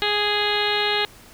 harmonic tone, 415.3 Hz, G#4, in tune, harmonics 1 / 2 / 3 / 4 / 5 / 6 / 7 / 8 / 9 / 10, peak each -26 / -27 / -32 / -28 / -29 / -31 / -29 / -30 / -27 / -30 dBFS, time 0.02-1.05 s, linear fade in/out 0 ms, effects pink hiss -47 dBFS RMS until 1.33 s

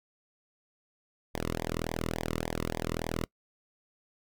sawtooth tone with flanger, 40.84 Hz, E1, 15 cents flat, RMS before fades -34 dBFS, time 1.34-3.25 s, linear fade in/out 10 ms, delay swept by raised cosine 0.71 to 1.28 ms, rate 3.5 Hz, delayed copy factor -0.95, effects noise-tail reverb RT60 0.1 s tail -24 dB re dry

